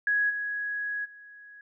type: tone with level steps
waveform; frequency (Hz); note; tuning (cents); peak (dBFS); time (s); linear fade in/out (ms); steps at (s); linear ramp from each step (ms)
sine; 1667; G#6; +6; -22 / -29 / -46; 0.07-1.61; 2; 0.29 / 1.04; 20
effects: none

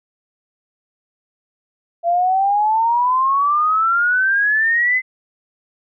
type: exponential sweep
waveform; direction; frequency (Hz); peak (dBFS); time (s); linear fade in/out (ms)
sine; up; 675 to 2060; -13; 2.03-5.02; 50
effects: none

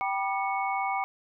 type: tone cluster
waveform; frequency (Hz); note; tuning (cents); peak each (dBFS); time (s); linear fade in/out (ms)
sine; 779 / 973 / 1198 / 2211; G5 / B5 / D6 / C#7; -11 / -26 / +34 / -5; -29 / -33 / -34 / -34; 0.01-1.04; 0
effects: none

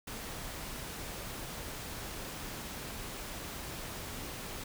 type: noise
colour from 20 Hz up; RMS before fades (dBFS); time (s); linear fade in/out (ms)
pink; -42; 0.07-4.64; 5
effects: none

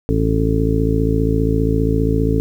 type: harmonic tone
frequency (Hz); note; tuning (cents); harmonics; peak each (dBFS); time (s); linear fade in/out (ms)
55; A1; 0; 1 / 2 / 3 / 4 / 5 / 6 / 7 / 8; -19 / -20 / -22 / -29 / -20 / -29 / -29 / -21; 0.09-2.4; 0
effects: 8-bit

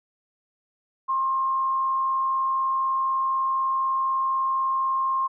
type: tone with frequency modulation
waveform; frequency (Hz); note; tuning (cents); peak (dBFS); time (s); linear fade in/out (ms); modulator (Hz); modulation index
sine; 1064; C6; +29; -21; 1.08-5.28; 20; 76; 0.25
effects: none

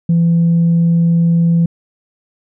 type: tone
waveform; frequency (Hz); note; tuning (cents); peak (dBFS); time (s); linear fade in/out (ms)
sine; 168.3; E3; +36; -7; 0.09-1.66; 5
effects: tanh soft clip ceiling -6 dBFS

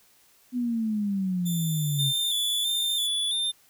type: exponential sweep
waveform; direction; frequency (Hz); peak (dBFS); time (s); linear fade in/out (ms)
sine; down; 251.3 to 134.8; -24; 0.52-2.13; 50
type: tone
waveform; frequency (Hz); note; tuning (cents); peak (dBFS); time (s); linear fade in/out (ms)
10% pulse; 3548; A7; +14; -25; 1.45-3.08; 20
type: tone with vibrato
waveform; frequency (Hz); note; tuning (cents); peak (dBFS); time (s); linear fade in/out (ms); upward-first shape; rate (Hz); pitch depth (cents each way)
square; 3520; A7; 0; -25; 1.98-3.52; 20; square; 1.5; 40
effects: white hiss -60 dBFS RMS until 3.69 s

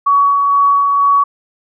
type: tone with tremolo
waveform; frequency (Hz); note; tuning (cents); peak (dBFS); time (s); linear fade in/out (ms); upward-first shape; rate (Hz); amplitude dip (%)
sine; 1127; C#6; +28; -7; 0.06-1.24; 10; sine; 2.1; 30
effects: none

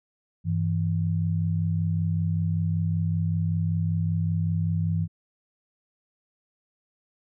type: tone pair together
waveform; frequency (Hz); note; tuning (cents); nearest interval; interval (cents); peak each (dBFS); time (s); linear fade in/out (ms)
sine; 98 / 163.23; G2 / E3; 0 / -17; major sixth; 883; -25; 0.44-5.08; 50
effects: none

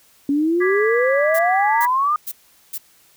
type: exponential sweep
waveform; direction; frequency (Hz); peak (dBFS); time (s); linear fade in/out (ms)
sine; up; 277.2 to 1239; -15; 0.29-2.16; 2
type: chord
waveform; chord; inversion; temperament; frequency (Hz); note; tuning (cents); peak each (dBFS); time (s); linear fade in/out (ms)
sine; G# diminished; second; equal; 1174.7 / 1661.2 / 1975.5; D6 / G#6 / B6; 0 / 0 / 0; -26 / -24 / -23; 0.6-1.87; 20
type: noise bursts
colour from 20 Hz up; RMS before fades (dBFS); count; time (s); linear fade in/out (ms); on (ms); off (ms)
violet; -27; 4; 1.34-2.782; 10; 53; 410
effects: white hiss -54 dBFS RMS until 3.16 s

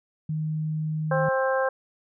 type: tone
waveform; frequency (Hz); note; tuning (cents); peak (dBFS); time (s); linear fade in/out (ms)
sine; 155.56; D#3; 0; -25; 0.29-1.29; 5
type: harmonic tone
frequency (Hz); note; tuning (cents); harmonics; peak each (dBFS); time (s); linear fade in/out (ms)
264.2; C4; +17; 2 / 3 / 4 / 5 / 6; -23 / -30 / -30 / -35 / -30; 1.11-1.69; 5
effects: none

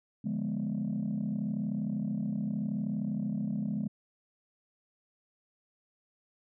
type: chord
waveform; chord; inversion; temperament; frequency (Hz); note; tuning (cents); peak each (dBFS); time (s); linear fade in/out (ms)
sine; D diminished seventh; none; equal; 146.83 / 174.61 / 207.7 / 246.9; D3 / F3 / Ab3 / Cb4; 0 / 0 / 0 / 0; -37 / -37 / -31 / -36; 0.24-3.88; 10
effects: tanh soft clip ceiling -25 dBFS

